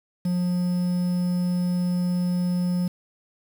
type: tone with quantisation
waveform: triangle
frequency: 178.3 Hz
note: F3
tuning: 36 cents sharp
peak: -19 dBFS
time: 0.25-2.88 s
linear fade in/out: 5 ms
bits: 7
effects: none